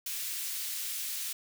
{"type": "high-pass noise", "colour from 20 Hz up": "white", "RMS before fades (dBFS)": -36, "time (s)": [0.06, 1.33], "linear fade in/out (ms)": 5, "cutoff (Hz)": 2400, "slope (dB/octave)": 12, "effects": []}